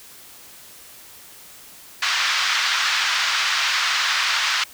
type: band-pass noise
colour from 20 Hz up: pink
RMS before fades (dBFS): -21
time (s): 2.02-4.64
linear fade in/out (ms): 5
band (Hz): 1200 to 5500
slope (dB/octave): 24
effects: white hiss -44 dBFS RMS until 4.73 s